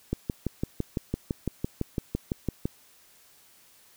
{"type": "click train", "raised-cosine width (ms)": 3, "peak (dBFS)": -14, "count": 16, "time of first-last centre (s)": [0.13, 2.655], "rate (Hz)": 5.94, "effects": ["white hiss -58 dBFS RMS until 3.96 s"]}